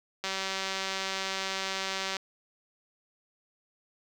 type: click train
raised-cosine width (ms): 0.2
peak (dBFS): -15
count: 371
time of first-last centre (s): 0.24-2.167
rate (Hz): 192
effects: high-pass 200 Hz 12 dB/octave + 8-bit